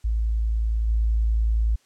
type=tone with level steps; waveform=sine; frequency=55.3 Hz; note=A1; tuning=9 cents sharp; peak=-20 / -18 dBFS; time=0.04-1.76 s; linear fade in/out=10 ms; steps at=0.87 s; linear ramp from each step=20 ms; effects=white hiss -62 dBFS RMS until 1.85 s + low-pass 8000 Hz 12 dB/octave